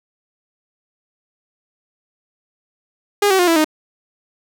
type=tone with pitch steps; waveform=sawtooth; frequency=408.3 / 381 / 355.4 / 331.6 / 309.4 Hz; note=G#4 / G4 / F4 / E4 / D#4; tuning=-29 / -49 / +30 / +10 / -10 cents; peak=-8 dBFS; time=3.22-3.645 s; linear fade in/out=5 ms; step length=85 ms; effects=none